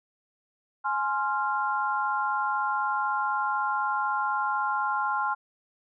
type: tone cluster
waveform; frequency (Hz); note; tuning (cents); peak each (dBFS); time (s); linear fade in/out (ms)
sine; 838 / 1052 / 1388; G#5 / C6 / F6; +15 / +9 / -11; -29; 0.84-5.35; 20
effects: none